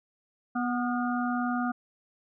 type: harmonic tone with a mistuned harmonic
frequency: 245 Hz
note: B3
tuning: 14 cents flat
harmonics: 1 / 3 / 5 / 6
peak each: -28 / -33 / -35 / -36 dBFS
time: 0.55-1.72 s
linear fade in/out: 10 ms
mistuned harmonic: 6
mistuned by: -46 cents
effects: none